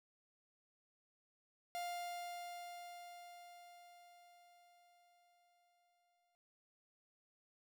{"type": "tone with exponential decay", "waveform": "45% pulse", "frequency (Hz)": 701, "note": "F5", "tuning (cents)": 6, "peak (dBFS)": -40, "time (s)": [1.75, 6.35], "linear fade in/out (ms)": 0, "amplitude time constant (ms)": 1000, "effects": []}